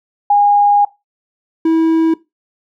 sine / triangle tone pair in turn, 818 / 324.6 Hz, G#5 / E4, -26 / -27 cents, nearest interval octave + major third, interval 1601 cents, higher first, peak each -7 dBFS, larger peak neither, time 0.3-0.85 / 1.65-2.14 s, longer first, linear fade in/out 5 ms, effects noise-tail reverb RT60 0.2 s tail -18 dB re dry

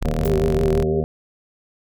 sawtooth exponential two-way sweep, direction up then down, 30.87 to 51 to 40.01 Hz, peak -18 dBFS, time 0.01-0.84 s, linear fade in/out 10 ms, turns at 0.3 s
harmonic tone, 77.78 Hz, D#2, in tune, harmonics 1 / 2 / 3 / 5 / 6 / 7 / 8 / 9, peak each -27 / -24 / -27 / -33 / -31 / -32 / -36 / -35 dBFS, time 0.05-1.04 s, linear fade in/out 0 ms
sine tone with vibrato, 391.9 Hz, G4, in tune, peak -19 dBFS, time 0.25-1.01 s, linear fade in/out 10 ms, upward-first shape sine, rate 6 Hz, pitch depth 40 cents each way
violet noise with exponential decay, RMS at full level -28 dBFS, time 0.25-0.34 s, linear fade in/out 1 ms, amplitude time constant 18 ms
effects none

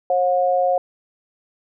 sine tone pair together, 540 / 720.8 Hz, C#5 / F#5, -45 / -45 cents, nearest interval perfect fourth, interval 500 cents, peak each -18 dBFS, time 0.1-0.78 s, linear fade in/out 2 ms, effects none

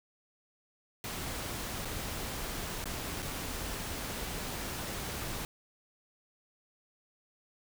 pink noise with dropouts, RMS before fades -38 dBFS, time 1.04-5.45 s, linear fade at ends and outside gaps 1 ms, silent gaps 1.85-1.854 / 2.842-2.856 / 3.222-3.226 s, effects none

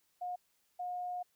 sine tone bursts at uneven times, 718 Hz, F5, 48 cents sharp, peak -36 dBFS, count 2, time 0.21-0.36 / 0.79-1.23 s, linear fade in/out 10 ms, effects white hiss -75 dBFS RMS until 1.35 s

